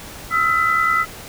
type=tone cluster; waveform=sine; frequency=1287 / 1357 / 2000 Hz; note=E6 / E6 / B6; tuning=-42 / +50 / +21 cents; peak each=-19 dBFS; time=0.3-1.06 s; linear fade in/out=50 ms; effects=pink hiss -36 dBFS RMS until 1.28 s

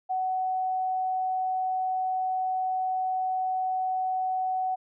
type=tone; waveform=sine; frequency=748 Hz; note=F#5; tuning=19 cents sharp; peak=-25 dBFS; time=0.09-4.76 s; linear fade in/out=20 ms; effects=none

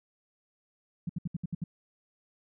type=tone bursts; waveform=sine; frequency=170.3 Hz; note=F3; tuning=43 cents flat; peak=-29 dBFS; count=7; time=1.07-1.64 s; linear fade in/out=5 ms; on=24 ms; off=67 ms; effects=none

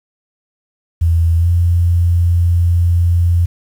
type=tone with pitch glide; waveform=sine; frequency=83.3 to 86.39 Hz; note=E2 to F2; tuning=+19 to -18 cents; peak=-9 dBFS; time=1.01-3.46 s; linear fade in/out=10 ms; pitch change=+63 cents; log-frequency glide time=1.38-1.47 s; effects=7-bit

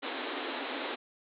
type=band-pass noise; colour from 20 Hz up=pink; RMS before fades=-37 dBFS; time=0.02-0.96 s; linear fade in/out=20 ms; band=250 to 4000 Hz; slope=96 dB/octave; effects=none

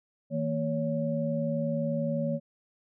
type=tone cluster; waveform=sine; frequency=159.1 / 230.8 / 561 Hz; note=D#3 / A#3 / C#5; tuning=+39 / -17 / +21 cents; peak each=-31 dBFS; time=0.3-2.4 s; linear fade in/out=50 ms; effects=none

